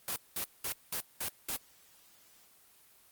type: noise bursts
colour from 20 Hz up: white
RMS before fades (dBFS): -35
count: 6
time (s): 0.08-1.566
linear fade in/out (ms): 2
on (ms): 81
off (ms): 200
effects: white hiss -62 dBFS RMS until 3.11 s + Opus 24 kbps